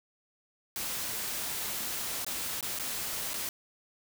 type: noise with dropouts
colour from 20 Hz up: white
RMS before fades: -35 dBFS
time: 0.76-3.49 s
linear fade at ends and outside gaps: 1 ms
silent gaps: 2.247-2.265 / 2.609-2.627 / 2.789-2.796 / 3.335-3.34 s
effects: none